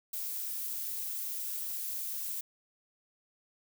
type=noise; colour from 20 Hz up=violet; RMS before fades=-37 dBFS; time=0.13-2.41 s; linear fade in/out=5 ms; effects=none